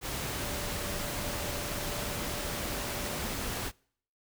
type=tone in noise; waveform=sine; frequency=583 Hz; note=D5; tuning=13 cents flat; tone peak=-44 dBFS; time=0.33-3.21 s; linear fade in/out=50 ms; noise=pink; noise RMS=-35 dBFS; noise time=0.01-3.72 s; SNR=-12 dB; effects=noise-tail reverb RT60 0.6 s tail -26 dB re dry